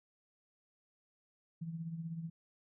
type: tone with tremolo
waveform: sine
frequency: 164.7 Hz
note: E3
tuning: 1 cent flat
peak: -36 dBFS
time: 1.61-2.3 s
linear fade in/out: 10 ms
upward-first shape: triangle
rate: 16 Hz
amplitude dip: 65%
effects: none